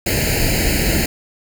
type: noise with comb filter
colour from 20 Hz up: pink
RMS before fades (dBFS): -17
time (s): 0.06-1.06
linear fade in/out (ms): 5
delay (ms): 0.43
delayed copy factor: +1
effects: none